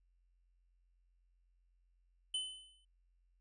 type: tone with exponential decay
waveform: square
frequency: 3032 Hz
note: F#7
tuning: 42 cents sharp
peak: -34 dBFS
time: 2.34-2.85 s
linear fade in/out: 5 ms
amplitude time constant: 110 ms
effects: added 44 Hz sine -70 dBFS peak until 3.4 s + resampled to 24000 Hz